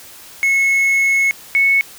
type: tone pair in turn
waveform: triangle / sine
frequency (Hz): 2187 / 2205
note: C#7 / C#7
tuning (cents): -24 / -10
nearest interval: unison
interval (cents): 14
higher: second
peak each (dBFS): -10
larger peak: neither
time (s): 0.43-1.31 / 1.55-1.81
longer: first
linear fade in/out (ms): 0
effects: white hiss -39 dBFS RMS until 1.98 s